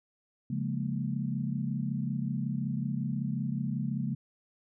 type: chord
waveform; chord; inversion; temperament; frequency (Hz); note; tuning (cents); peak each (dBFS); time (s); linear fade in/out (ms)
sine; Bb minor seventh; first; equal; 138.59 / 174.61 / 207.7 / 233.1; Db3 / F3 / Ab3 / Bb3; 0 / 0 / 0 / 0; -33 / -37 / -35 / -36; 0.5-4.15; 5
effects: none